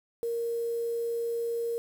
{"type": "tone with quantisation", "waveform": "sine", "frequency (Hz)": 466.2, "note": "A#4", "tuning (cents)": 0, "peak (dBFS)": -28, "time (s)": [0.23, 1.78], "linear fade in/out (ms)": 0, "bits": 8, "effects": []}